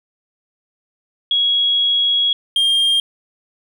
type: tone pair in turn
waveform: sine / triangle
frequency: 3322 / 3211 Hz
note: G#7 / G7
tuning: 0 / +41 cents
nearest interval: minor second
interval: 59 cents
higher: first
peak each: -13 / -11 dBFS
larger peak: second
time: 1.31-2.33 / 2.56-3 s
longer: first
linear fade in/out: 2 ms
effects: none